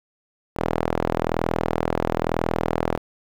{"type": "tone with band-pass filter", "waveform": "sawtooth", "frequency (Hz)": 41.02, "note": "E1", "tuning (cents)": -8, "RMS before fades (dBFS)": -24, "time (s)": [0.55, 3], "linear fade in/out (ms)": 50, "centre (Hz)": 620, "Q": 0.87, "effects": ["7-bit"]}